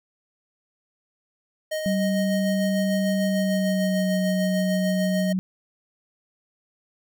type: tone with tremolo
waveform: square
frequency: 622.3 Hz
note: D#5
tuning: in tune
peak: -25 dBFS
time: 1.71-5.33 s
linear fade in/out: 10 ms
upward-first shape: sine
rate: 6.7 Hz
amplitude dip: 35%
type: tone with pitch glide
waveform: sine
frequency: 192.6 to 185.93 Hz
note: G3 to F#3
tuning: -30 to +9 cents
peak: -21 dBFS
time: 1.86-5.39 s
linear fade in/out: 0 ms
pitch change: -61 cents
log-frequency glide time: 3.25-4.16 s
effects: none

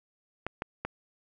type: clicks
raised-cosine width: 0.5 ms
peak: -17 dBFS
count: 3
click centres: 0.466 / 0.621 / 0.85 s
effects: none

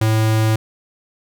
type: tone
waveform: square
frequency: 110 Hz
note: A2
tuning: in tune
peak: -14 dBFS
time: 0.01-0.56 s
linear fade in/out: 5 ms
effects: none

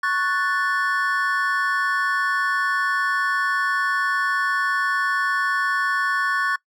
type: chord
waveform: triangle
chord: F# minor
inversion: second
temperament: equal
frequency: 1108.7 / 1480 / 1760 Hz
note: C#6 / F#6 / A6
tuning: 0 / 0 / 0 cents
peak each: -22 dBFS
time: 0.03-6.56 s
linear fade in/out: 5 ms
effects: noise-tail reverb RT60 0.1 s tail -22 dB re dry

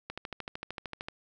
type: click train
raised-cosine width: 0.3 ms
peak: -21 dBFS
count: 14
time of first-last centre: 0.1-1.085 s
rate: 13.2 Hz
effects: none

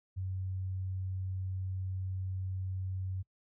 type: tone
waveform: sine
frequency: 93.9 Hz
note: F#2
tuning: 26 cents sharp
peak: -34 dBFS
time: 0.16-3.23 s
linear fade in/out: 20 ms
effects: noise-tail reverb RT60 0.1 s tail -21 dB re dry

